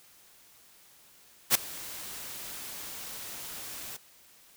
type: noise with ADSR envelope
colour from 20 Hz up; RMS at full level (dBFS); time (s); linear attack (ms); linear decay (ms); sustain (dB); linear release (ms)
white; -19; 1.5-3.97; 47; 10; -22; 10
effects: white hiss -58 dBFS RMS until 4.56 s